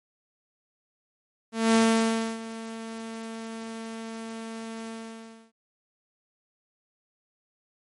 sawtooth tone with ADSR envelope, 225.4 Hz, A3, 42 cents sharp, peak -13 dBFS, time 1.52-5.52 s, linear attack 220 ms, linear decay 640 ms, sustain -18 dB, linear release 630 ms, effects MP3 48 kbps

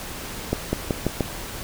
accelerating click train, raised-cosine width 2 ms, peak -7 dBFS, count 5, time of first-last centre 0.53-1.207 s, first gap 200 ms, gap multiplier 0.89, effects pink hiss -34 dBFS RMS until 1.63 s

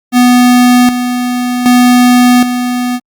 square tone with tremolo, 246.9 Hz, B3, in tune, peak -4 dBFS, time 0.12-3 s, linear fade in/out 50 ms, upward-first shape square, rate 0.65 Hz, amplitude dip 60%, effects Opus 48 kbps

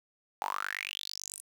sawtooth tone with high-pass filter sweep, 49 Hz, G1, in tune, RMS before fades -38 dBFS, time 0.41-1.41 s, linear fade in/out 0 ms, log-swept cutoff 800 to 9800 Hz, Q 9.3, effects 9-bit

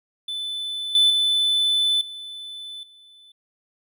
triangle tone with level steps, 3508 Hz, A7, 6 cents flat, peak -25 / -12 / -16 / -32 / -46 dBFS, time 0.28-3.32 s, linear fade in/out 5 ms, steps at 0.95 / 1.1 / 2.01 / 2.83 s, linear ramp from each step 2 ms, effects none

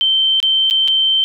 sine tone with dropouts, 3112 Hz, G7, 13 cents flat, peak -11 dBFS, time 0.01-1.24 s, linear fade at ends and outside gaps 0 ms, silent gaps 0.402-0.428 / 0.7-0.709 / 0.877-0.882 s, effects none

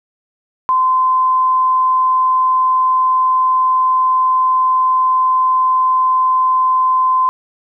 sine tone, 1031 Hz, C6, 26 cents flat, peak -10 dBFS, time 0.69-7.29 s, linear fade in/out 0 ms, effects none

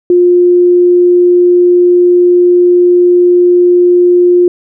sine tone, 354.5 Hz, F4, 26 cents sharp, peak -3 dBFS, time 0.1-4.48 s, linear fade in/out 2 ms, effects none

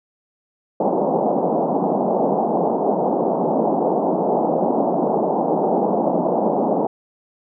white band-pass noise, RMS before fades -19 dBFS, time 0.8-6.87 s, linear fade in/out 5 ms, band 170 to 840 Hz, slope 48 dB/octave, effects none

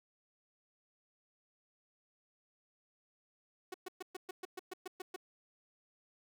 sawtooth tone bursts, 370 Hz, F#4, in tune, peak -37 dBFS, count 11, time 3.72-5.162 s, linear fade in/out 5 ms, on 22 ms, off 120 ms, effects none

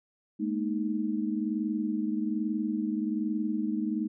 sine chord, Ab suspended second, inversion none, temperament equal with one note detuned, 211.9 / 233.1 / 311.1 Hz, Ab3 / Bb3 / Eb4, +35 / 0 / 0 cents, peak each -31 / -33 / -31 dBFS, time 0.39-4.08 s, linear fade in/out 20 ms, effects none

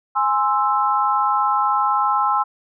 sine chord, Ab augmented, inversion none, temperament equal, 830.6 / 1046.5 / 1318.5 Hz, Ab5 / C6 / E6, 0 / 0 / 0 cents, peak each -20 dBFS, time 0.15-2.44 s, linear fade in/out 20 ms, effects none

